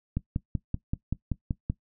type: click train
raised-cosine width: 5 ms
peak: -15 dBFS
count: 9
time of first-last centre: 0.17-1.7 s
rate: 5.23 Hz
effects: noise-tail reverb RT60 0.1 s tail -18 dB re dry